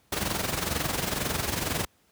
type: noise with amplitude modulation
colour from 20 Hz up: pink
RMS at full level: -26 dBFS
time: 0.12-1.85 s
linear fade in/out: 5 ms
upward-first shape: sine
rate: 22.1 Hz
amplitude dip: 65%
effects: pink hiss -65 dBFS RMS until 2.11 s + high-pass 60 Hz 12 dB/octave